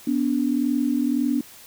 sine tone pair together, 246.9 / 288.7 Hz, B3 / D4, 0 / -30 cents, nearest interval minor third, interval 270 cents, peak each -22 dBFS, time 0.07-1.41 s, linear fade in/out 5 ms, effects white hiss -46 dBFS RMS until 1.66 s

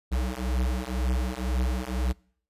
square beating tone pair, 61.74 / 63.74 Hz, B1 / C2, 0 / -45 cents, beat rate 2 Hz, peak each -29 dBFS, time 0.11-2.13 s, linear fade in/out 20 ms, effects noise-tail reverb RT60 0.6 s tail -25 dB re dry + resampled to 32000 Hz

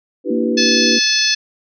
sine chord, E minor seventh, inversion third, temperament equal with one note detuned, 293.7 / 329.6 / 384.6 / 493.9 Hz, D4 / E4 / G4 / B4, 0 / 0 / -33 / 0 cents, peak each -22 dBFS, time 0.24-1 s, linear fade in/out 50 ms
sine tone with vibrato, 233.1 Hz, A#3, in tune, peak -18 dBFS, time 0.3-0.99 s, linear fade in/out 10 ms, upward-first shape sine, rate 11 Hz, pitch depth 8 cents each way
harmonic tone, 866 Hz, A5, 28 cents flat, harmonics 2 / 3 / 4 / 5 / 6 / 7, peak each -22 / -21 / -22 / -18 / -18 / -22 dBFS, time 0.57-1.35 s, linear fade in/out 10 ms
effects none

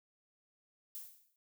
violet noise with exponential decay, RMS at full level -42 dBFS, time 0.95-1.36 s, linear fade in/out 0 ms, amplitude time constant 88 ms, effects none

